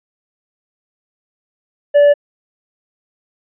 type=tone; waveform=triangle; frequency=579 Hz; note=D5; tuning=25 cents flat; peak=-4 dBFS; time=1.94-2.14 s; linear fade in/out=20 ms; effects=resampled to 8000 Hz